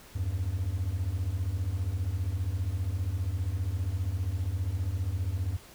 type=beating tone pair; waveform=triangle; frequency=82.41 / 97.41 Hz; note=E2 / G2; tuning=0 / -10 cents; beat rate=15 Hz; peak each=-29 / -27 dBFS; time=0.15-5.57 s; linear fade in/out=10 ms; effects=tanh soft clip ceiling -22 dBFS + pink hiss -52 dBFS RMS until 5.74 s